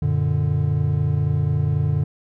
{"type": "chord", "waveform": "triangle", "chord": "Gb augmented", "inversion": "none", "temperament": "equal", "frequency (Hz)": [92.5, 116.54, 146.83], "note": ["Gb2", "Bb2", "D3"], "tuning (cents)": [0, 0, 0], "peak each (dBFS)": [-21, -22, -18], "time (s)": [0.02, 2.04], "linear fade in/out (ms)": 5, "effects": []}